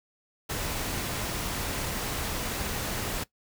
pink noise, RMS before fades -32 dBFS, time 0.49-3.24 s, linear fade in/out 10 ms, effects noise-tail reverb RT60 0.1 s tail -18 dB re dry

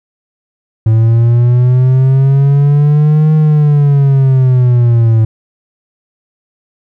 triangle linear two-way sweep, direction up then down, 110 to 155.8 to 110 Hz, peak -3 dBFS, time 0.86-5.25 s, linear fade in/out 5 ms, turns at 3.34 s, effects none

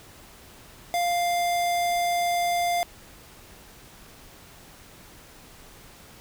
square tone, 698.5 Hz, F5, in tune, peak -23 dBFS, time 0.94-2.83 s, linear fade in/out 0 ms, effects pink hiss -49 dBFS RMS until 6.2 s

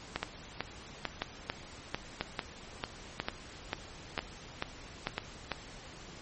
two click trains, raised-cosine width 0.3 ms, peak -15 / -15 dBFS, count 6 / 13, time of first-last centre 0.23-5.18 / 0.16-5.517 s, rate 1.01 / 2.24 Hz, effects pink hiss -49 dBFS RMS until 6.21 s + MP3 32 kbps

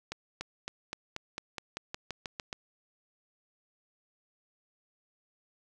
accelerating click train, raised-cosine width 0.2 ms, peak -19 dBFS, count 13, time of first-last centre 0.12-2.529 s, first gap 290 ms, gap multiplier 0.93, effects none

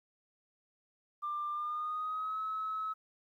sine tone with pitch glide, 1190 to 1290.2 Hz, D6 to E6, +22 to -38 cents, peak -33 dBFS, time 1.22-2.94 s, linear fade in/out 20 ms, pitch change +140 cents, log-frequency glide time 1.51-2.39 s, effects tanh soft clip ceiling -29 dBFS + 12-bit

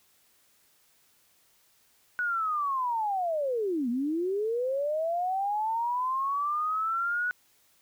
sine linear two-way sweep, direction down then up, 1480 to 230 to 1480 Hz, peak -26 dBFS, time 2.19-7.31 s, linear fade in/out 0 ms, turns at 3.89 s, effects white hiss -65 dBFS RMS until 7.81 s

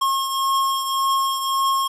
square beating tone pair, 1080 / 1081.8 Hz, C#6 / C#6, -45 / -43 cents, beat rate 1.8 Hz, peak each -20 / -28 dBFS, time 0.01-1.88 s, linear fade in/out 10 ms, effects resampled to 32000 Hz + 9-bit

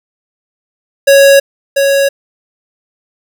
square tone with echo, 554 Hz, C#5, 1 cent flat, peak -3 dBFS, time 1.07-1.4 s, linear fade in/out 10 ms, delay 690 ms, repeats 1, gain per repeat -5 dB, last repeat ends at 2.09 s, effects none

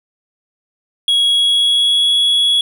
triangle tone with pitch glide, 3322 to 3359 Hz, G#7 to G#7, 0 to +19 cents, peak -9 dBFS, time 1.08-2.61 s, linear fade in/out 2 ms, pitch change +19 cents, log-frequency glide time 1.25-2.15 s, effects none

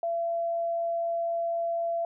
sine tone, 676 Hz, E5, 43 cents sharp, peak -26 dBFS, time 0.03-2.05 s, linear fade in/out 2 ms, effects none

